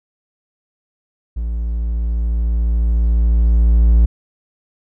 triangle tone with level ramp, 57 Hz, A#1, 38 cents flat, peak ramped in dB -17 to -5 dBFS, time 1.36-4.06 s, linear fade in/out 10 ms, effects none

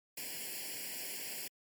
white noise with comb filter, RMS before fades -42 dBFS, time 0.17-1.48 s, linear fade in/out 5 ms, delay 0.4 ms, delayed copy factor +1, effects high-pass 200 Hz 12 dB/octave + MP3 96 kbps

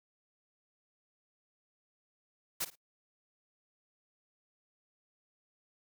white noise with echo, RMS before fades -34 dBFS, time 2.6-2.65 s, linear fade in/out 10 ms, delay 54 ms, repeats 2, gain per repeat -14 dB, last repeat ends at 2.758 s, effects noise-tail reverb RT60 0.1 s tail -24 dB re dry

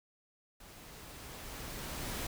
pink noise with level ramp, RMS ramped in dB -54 to -38 dBFS, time 0.6-2.27 s, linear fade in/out 5 ms, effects none

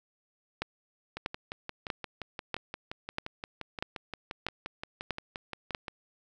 two click trains, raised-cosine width 0.3 ms, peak -15 / -21 dBFS, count 9 / 28, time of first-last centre 0.62-5.748 / 1.17-5.882 s, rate 1.56 / 5.73 Hz, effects none

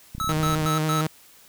click train, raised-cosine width 5 ms, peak -22 dBFS, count 17, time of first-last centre 0.15-0.653 s, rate 31.8 Hz
square tone bursts, 1300 Hz, E6, 24 cents flat, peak -25 dBFS, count 4, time 0.2-1.01 s, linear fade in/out 0 ms, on 120 ms, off 110 ms
sawtooth tone with vibrato, 155.56 Hz, D#3, in tune, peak -18 dBFS, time 0.29-1.07 s, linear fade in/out 2 ms, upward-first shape square, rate 11 Hz, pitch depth 16 cents each way
effects white hiss -52 dBFS RMS until 1.48 s

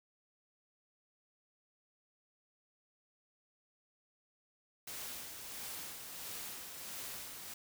white noise with tremolo, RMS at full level -44 dBFS, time 4.87-7.54 s, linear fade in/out 5 ms, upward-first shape sine, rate 1.5 Hz, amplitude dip 40%, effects none

